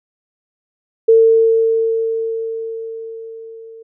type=tone with level ramp; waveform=sine; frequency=451.2 Hz; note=A4; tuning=44 cents sharp; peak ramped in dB=-5 to -34 dBFS; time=1.08-3.83 s; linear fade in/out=10 ms; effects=none